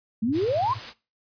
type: tone with tremolo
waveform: sine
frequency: 109.5 Hz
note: A2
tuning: 8 cents flat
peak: -31 dBFS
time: 0.22-0.82 s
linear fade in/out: 50 ms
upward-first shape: sine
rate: 15 Hz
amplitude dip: 100%
type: exponential sweep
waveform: sine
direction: up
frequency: 207.7 to 1108.7 Hz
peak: -21 dBFS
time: 0.22-0.74 s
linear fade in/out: 10 ms
type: noise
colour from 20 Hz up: white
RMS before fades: -37 dBFS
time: 0.32-0.94 s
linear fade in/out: 50 ms
effects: noise-tail reverb RT60 0.3 s tail -19 dB re dry + resampled to 11025 Hz